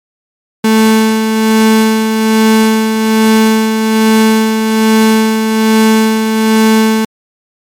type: tone with tremolo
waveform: 35% pulse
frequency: 220 Hz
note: A3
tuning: in tune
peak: -3 dBFS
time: 0.64-7.05 s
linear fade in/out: 5 ms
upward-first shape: sine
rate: 1.2 Hz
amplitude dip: 45%
effects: MP3 64 kbps